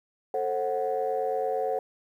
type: chord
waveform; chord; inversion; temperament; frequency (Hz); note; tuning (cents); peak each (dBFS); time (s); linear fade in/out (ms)
sine; F# diminished; first; just; 444 / 532.8 / 740; A4 / C5 / F#5; +16 / +31 / 0; -29; 0.34-1.79; 2
effects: tanh soft clip ceiling -18 dBFS + 10-bit